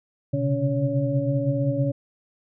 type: tone cluster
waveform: sine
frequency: 125.4 / 134.9 / 140.9 / 281.7 / 561 Hz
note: B2 / C#3 / C#3 / C#4 / C#5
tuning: +27 / -47 / +29 / +28 / +21 cents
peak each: -27 dBFS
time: 0.33-1.92 s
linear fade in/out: 10 ms
effects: none